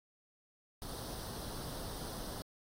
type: noise with comb filter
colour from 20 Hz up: pink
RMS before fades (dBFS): -44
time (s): 0.82-2.42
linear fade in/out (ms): 0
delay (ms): 0.21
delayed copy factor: +0.7
effects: AAC 48 kbps